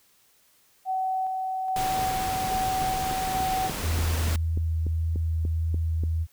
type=tone with tremolo; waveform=sine; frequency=755 Hz; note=F#5; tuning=35 cents sharp; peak=-24 dBFS; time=0.85-3.71 s; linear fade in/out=50 ms; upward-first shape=square; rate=1.2 Hz; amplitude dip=25%
type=noise; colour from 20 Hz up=pink; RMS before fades=-32 dBFS; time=1.76-4.36 s; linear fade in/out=2 ms
type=click train; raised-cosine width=3 ms; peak=-21 dBFS; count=12; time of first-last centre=2.82-6.036 s; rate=3.42 Hz
type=tone with vibrato; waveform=sine; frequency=81.3 Hz; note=E2; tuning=23 cents flat; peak=-23 dBFS; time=3.81-6.27 s; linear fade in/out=50 ms; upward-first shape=sine; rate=1.7 Hz; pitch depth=10 cents each way
effects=white hiss -62 dBFS RMS until 6.32 s